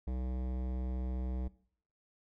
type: tone with hard clipping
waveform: sine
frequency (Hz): 63.2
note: B1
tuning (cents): +41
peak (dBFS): -36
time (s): 0.07-1.48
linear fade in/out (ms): 5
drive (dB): 17
effects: noise-tail reverb RT60 0.6 s tail -20 dB re dry